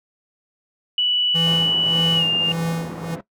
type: tone with pitch glide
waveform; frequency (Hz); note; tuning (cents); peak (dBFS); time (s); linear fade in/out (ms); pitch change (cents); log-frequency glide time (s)
sine; 2956 to 2808; F#7 to F7; -2 to +9; -16; 0.98-2.52; 2; -89; 2.15-2.24
type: tone with tremolo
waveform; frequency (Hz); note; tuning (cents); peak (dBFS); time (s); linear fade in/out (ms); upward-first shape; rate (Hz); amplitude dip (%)
square; 165.9; E3; +11; -21; 1.34-3.16; 20; sine; 1.7; 80
type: band-pass noise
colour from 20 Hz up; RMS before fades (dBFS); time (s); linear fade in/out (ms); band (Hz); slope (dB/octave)
pink; -34; 1.46-3.21; 5; 160 to 910; 12
effects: noise-tail reverb RT60 0.1 s tail -17 dB re dry